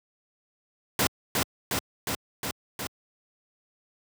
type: noise with echo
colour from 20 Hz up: pink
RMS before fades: -23 dBFS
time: 0.99-1.07 s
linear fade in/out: 2 ms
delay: 360 ms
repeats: 5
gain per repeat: -2 dB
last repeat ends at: 2.87 s
effects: high-pass 100 Hz 12 dB/octave